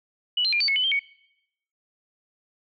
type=tone with pitch steps; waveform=sine; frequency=2948 / 4139 / 2399 / 4562 / 2193 / 3007 / 3159 / 2235 Hz; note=F#7 / C8 / D7 / C#8 / C#7 / F#7 / G7 / C#7; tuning=-7 / -20 / +36 / +49 / -19 / +27 / +13 / +14 cents; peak=-20 dBFS; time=0.37-0.994 s; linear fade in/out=5 ms; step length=78 ms; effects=noise-tail reverb RT60 0.8 s tail -22 dB re dry